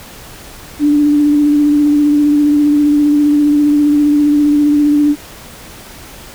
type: tone with vibrato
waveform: sine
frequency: 293.7 Hz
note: D4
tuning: in tune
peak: -7 dBFS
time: 0.79-5.16 s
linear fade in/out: 50 ms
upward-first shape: sine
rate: 15 Hz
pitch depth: 21 cents each way
effects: pink hiss -34 dBFS RMS until 6.34 s